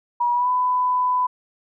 sine tone with pitch glide, 963 to 999.3 Hz, B5 to B5, -44 to +20 cents, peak -17 dBFS, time 0.2-1.27 s, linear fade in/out 10 ms, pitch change +64 cents, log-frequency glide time 0.33-0.49 s, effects none

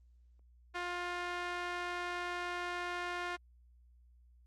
sawtooth tone with band-pass filter, 353.2 Hz, F4, 20 cents sharp, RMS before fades -39 dBFS, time 0.74-3.37 s, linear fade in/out 20 ms, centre 1600 Hz, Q 1, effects added 60 Hz sine -60 dBFS peak until 4.46 s + Opus 24 kbps

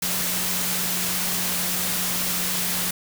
sine tone in noise, 180.6 Hz, F#3, 42 cents flat, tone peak -34 dBFS, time 0.02-2.91 s, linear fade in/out 5 ms, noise white, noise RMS -25 dBFS, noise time 0.02-2.91 s, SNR -12 dB, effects none

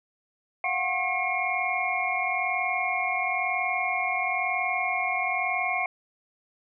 sine tone cluster, 700 / 741 / 1081 / 2166 / 2360 Hz, F5 / F#5 / C#6 / C#7 / D7, +4 / +2 / -44 / -41 / +8 cents, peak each -33 / -30 / -33 / -28 / -33 dBFS, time 0.64-5.86 s, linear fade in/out 2 ms, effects none

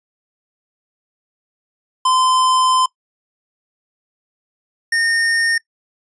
square tone pair in turn, 1029 / 1833.5 Hz, C6 / A#6, -29 / -29 cents, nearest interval minor seventh, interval 1000 cents, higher second, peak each -13 / -15 dBFS, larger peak first, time 2.05-2.86 / 4.92-5.58 s, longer first, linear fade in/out 5 ms, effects noise-tail reverb RT60 0.1 s tail -22 dB re dry + resampled to 22050 Hz

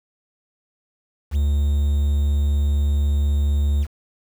triangle tone with quantisation, 72.1 Hz, D2, 31 cents flat, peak -14 dBFS, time 1.31-3.87 s, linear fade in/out 50 ms, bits 7, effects none

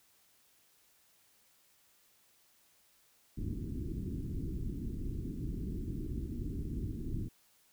pink low-pass noise, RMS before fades -38 dBFS, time 3.37-7.29 s, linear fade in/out 10 ms, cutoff 350 Hz, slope 48 dB/octave, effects white hiss -68 dBFS RMS until 7.72 s

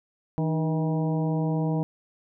harmonic tone with a mistuned harmonic, 159.8 Hz, D#3, 47 cents sharp, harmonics 1 / 2 / 3 / 4 / 5 / 6, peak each -24 / -30 / -34 / -36 / -38 / -40 dBFS, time 0.38-1.83 s, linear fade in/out 0 ms, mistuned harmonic 2, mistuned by -70 cents, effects none

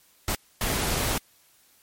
pink noise bursts at uneven times, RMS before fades -26 dBFS, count 2, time 0.28-0.35 / 0.61-1.18 s, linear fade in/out 2 ms, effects white hiss -60 dBFS RMS until 1.82 s + MP3 64 kbps

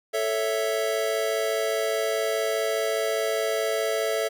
square chord, A major, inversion none, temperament equal, 440 / 554.4 / 659.3 Hz, A4 / C#5 / E5, 0 / 0 / 0 cents, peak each -28 / -31 / -28 dBFS, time 0.13-4.29 s, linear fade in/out 20 ms, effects none

